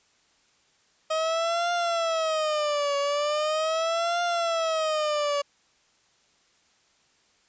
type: tone with vibrato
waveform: 30% pulse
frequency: 628 Hz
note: D#5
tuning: 16 cents sharp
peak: -21 dBFS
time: 1.1-5.42 s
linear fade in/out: 10 ms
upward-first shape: triangle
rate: 0.4 Hz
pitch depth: 190 cents each way
effects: white hiss -64 dBFS RMS until 7.48 s + resampled to 16000 Hz